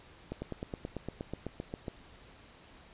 slowing click train, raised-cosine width 2 ms, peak -23 dBFS, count 14, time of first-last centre 0.32-1.882 s, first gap 100 ms, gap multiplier 1.03, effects pink hiss -56 dBFS RMS until 2.93 s + resampled to 8000 Hz

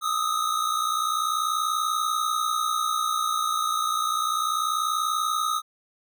square tone pair together, 1234.7 / 1295 Hz, D#6 / E6, -14 / -31 cents, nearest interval minor second, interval 83 cents, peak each -26 / -28 dBFS, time 0.01-5.62 s, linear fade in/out 50 ms, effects none

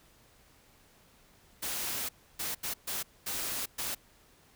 white noise bursts at uneven times, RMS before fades -35 dBFS, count 6, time 1.62-2.09 / 2.39-2.55 / 2.63-2.74 / 2.87-3.03 / 3.26-3.66 / 3.78-3.95 s, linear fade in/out 10 ms, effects pink hiss -62 dBFS RMS until 4.55 s

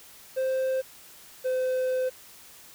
triangle tone pair in turn, 523.3 / 513.1 Hz, C5 / C5, 0 / -34 cents, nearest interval unison, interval 34 cents, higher first, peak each -22 dBFS, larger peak neither, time 0.36-0.82 / 1.44-2.1 s, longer second, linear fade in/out 20 ms, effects white hiss -50 dBFS RMS until 2.74 s

